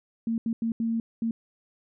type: tone bursts at uneven times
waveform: sine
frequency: 228.1 Hz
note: A#3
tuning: 37 cents flat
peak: -24 dBFS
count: 5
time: 0.27-0.38 / 0.46-0.53 / 0.62-0.72 / 0.8-1 / 1.22-1.31 s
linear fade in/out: 2 ms
effects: none